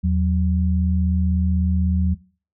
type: tone pair together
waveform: sine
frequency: 80.19 / 183.9 Hz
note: E2 / F#3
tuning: -47 / -10 cents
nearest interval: octave + major second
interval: 1437 cents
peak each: -18 / -20 dBFS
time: 0.03-2.15 s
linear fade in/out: 20 ms
effects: noise-tail reverb RT60 0.4 s tail -20 dB re dry